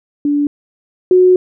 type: tone pair in turn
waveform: sine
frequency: 290 / 366.4 Hz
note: D4 / F#4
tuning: -22 / -17 cents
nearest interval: major third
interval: 405 cents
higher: second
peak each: -11 / -5 dBFS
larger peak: second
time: 0.25-0.47 / 1.11-1.36 s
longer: second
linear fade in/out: 2 ms
effects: none